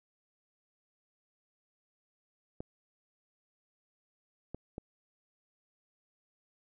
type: clicks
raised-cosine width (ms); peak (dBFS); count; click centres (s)
2; -26; 3; 2.605 / 4.546 / 4.781
effects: none